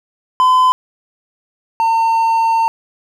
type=tone pair in turn; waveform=triangle; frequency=1018 / 906.9 Hz; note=C6 / A#5; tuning=-48 / -48 cents; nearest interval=major second; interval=200 cents; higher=first; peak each=-6 / -9 dBFS; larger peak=first; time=0.4-0.72 / 1.8-2.68 s; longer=second; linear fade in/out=0 ms; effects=none